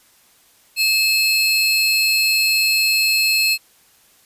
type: tone pair together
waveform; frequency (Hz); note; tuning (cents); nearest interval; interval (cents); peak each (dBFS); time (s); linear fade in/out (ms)
45% pulse; 2603 / 4228; E7 / C8; -22 / +17; minor sixth; 839; -17; 0.76-3.58; 50
effects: white hiss -54 dBFS RMS until 4.25 s + resampled to 32000 Hz